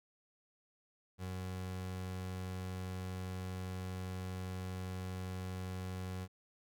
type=tone; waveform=30% pulse; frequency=92.5 Hz; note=F#2; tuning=in tune; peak=-37 dBFS; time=1.18-6.28 s; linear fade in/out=50 ms; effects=none